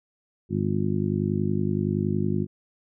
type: harmonic tone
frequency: 50.7 Hz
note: G#1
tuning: 41 cents flat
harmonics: 2 / 3 / 4 / 5 / 6 / 7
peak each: -29 / -28 / -27 / -32 / -35 / -30 dBFS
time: 0.49-2.47 s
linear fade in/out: 50 ms
effects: none